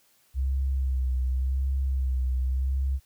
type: tone with vibrato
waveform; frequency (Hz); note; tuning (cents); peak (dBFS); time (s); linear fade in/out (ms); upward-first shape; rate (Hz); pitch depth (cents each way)
sine; 65.41; C2; 0; -23; 0.34-3; 50; sine; 0.89; 45
effects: white hiss -64 dBFS RMS until 3.05 s